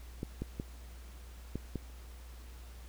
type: clicks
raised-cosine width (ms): 3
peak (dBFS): -23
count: 5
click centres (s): 0.231 / 0.42 / 0.599 / 1.556 / 1.757
effects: added 60 Hz sine -47 dBFS peak until 2.88 s + pink hiss -58 dBFS RMS until 2.88 s